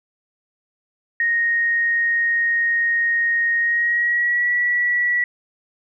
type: tone with pitch glide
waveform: sine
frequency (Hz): 1864.7 to 1942.8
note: A#6 to B6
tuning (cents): 0 to -29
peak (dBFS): -16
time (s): 1.2-5.24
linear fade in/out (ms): 2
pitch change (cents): +71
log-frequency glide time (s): 3.58-4.52
effects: none